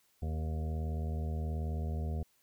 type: harmonic tone with a mistuned harmonic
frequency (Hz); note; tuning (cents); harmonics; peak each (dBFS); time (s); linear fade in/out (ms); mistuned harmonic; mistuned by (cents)
78.7; D#2; +20; 1 / 2 / 3 / 5 / 6 / 7 / 8 / 9; -33 / -41 / -45 / -50 / -51 / -54 / -56 / -51; 0.22-2.23; 5; 5; -16
effects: white hiss -71 dBFS RMS until 2.42 s